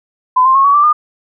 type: tone with pitch steps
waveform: sine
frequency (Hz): 1014 / 1051 / 1089.3 / 1129 / 1170.2 / 1212.8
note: B5 / C6 / C#6 / C#6 / D6 / D#6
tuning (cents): +45 / +7 / -31 / +31 / -7 / -45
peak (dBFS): -6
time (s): 0.36-0.93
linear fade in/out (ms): 10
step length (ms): 95
effects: none